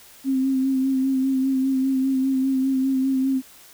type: tone with vibrato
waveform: sine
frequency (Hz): 265.1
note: C4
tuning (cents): +23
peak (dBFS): -18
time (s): 0.24-3.42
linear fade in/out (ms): 50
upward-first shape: sine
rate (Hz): 5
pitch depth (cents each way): 28
effects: white hiss -48 dBFS RMS until 3.73 s